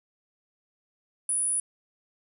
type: tone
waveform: sine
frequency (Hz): 9810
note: D#9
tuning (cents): -26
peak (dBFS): -24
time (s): 1.29-1.6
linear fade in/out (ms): 2
effects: none